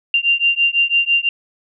sine beating tone pair, 2778 / 2784 Hz, F7 / F7, -10 / -6 cents, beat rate 6 Hz, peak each -16 dBFS, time 0.14-1.29 s, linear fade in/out 2 ms, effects none

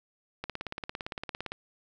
click train, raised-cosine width 0.3 ms, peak -19 dBFS, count 20, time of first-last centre 0.44-1.52 s, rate 17.6 Hz, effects none

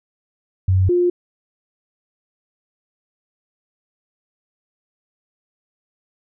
sine tone pair in turn, 93.7 / 353.8 Hz, F#2 / F4, +22 / +23 cents, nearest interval octave + major seventh, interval 2301 cents, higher second, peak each -12 / -13 dBFS, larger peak first, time 0.68-0.89 / 0.89-1.1 s, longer neither, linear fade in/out 5 ms, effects none

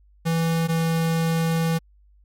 square tone pair in turn, 164.81 / 164.19 Hz, E3 / E3, 0 / -7 cents, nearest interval unison, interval 7 cents, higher first, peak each -20 dBFS, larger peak neither, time 0.25-0.68 / 0.68-1.79 s, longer second, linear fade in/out 20 ms, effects added 50 Hz sine -52 dBFS peak until 2.24 s + MP3 64 kbps

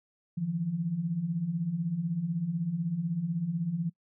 sine beating tone pair, 155.56 / 171.56 Hz, D#3 / F3, 0 / -31 cents, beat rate 16 Hz, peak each -35 / -29 dBFS, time 0.37-3.9 s, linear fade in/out 10 ms, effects noise-tail reverb RT60 0.1 s tail -25 dB re dry

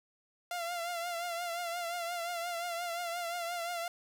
sawtooth tone with vibrato, 690 Hz, F5, 21 cents flat, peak -31 dBFS, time 0.51-3.88 s, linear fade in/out 2 ms, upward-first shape triangle, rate 5.7 Hz, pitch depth 61 cents each way, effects none

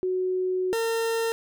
sine / 40% pulse tone pair in turn, 369.6 / 455.7 Hz, F#4 / A#4, -2 / -39 cents, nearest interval major third, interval 363 cents, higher second, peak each -23 dBFS, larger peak neither, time 0.03-0.73 / 0.73-1.32 s, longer first, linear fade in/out 0 ms, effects none

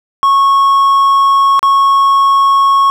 triangle tone with dropouts, 1100 Hz, C#6, 14 cents flat, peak -4 dBFS, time 0.23-2.9 s, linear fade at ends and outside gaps 0 ms, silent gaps 1.593-1.629 s, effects none

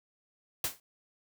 white noise with exponential decay, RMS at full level -27 dBFS, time 0.64-0.8 s, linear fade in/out 2 ms, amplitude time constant 33 ms, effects none

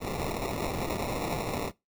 blue noise with sample-and-hold, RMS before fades -32 dBFS, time 0-1.72 s, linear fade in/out 50 ms, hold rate 1575 Hz, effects noise-tail reverb RT60 0.2 s tail -21 dB re dry

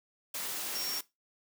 sine tone in noise, 5550 Hz, F8, 12 cents flat, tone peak -36 dBFS, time 0.75-0.99 s, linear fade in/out 5 ms, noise white, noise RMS -37 dBFS, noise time 0.34-1.01 s, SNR -2 dB, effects noise-tail reverb RT60 0.2 s tail -18 dB re dry + high-pass 200 Hz 12 dB/octave

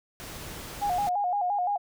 pink noise, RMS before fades -40 dBFS, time 0.2-1.09 s, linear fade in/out 0 ms
sine tone with vibrato, 766 Hz, G5, 40 cents flat, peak -24 dBFS, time 0.81-1.78 s, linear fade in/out 20 ms, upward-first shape square, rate 5.8 Hz, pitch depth 110 cents each way
effects none

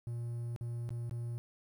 triangle tone with dropouts, 118.5 Hz, A#2, 29 cents sharp, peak -34 dBFS, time 0.07-1.38 s, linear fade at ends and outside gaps 0 ms, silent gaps 0.562-0.61 / 0.891-0.905 / 1.095-1.111 s, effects 11-bit

